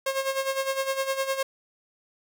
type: tone with tremolo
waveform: sawtooth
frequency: 538 Hz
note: C5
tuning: 48 cents sharp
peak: -19 dBFS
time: 0.06-1.43 s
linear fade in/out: 5 ms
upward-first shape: sine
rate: 9.8 Hz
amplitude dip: 70%
effects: none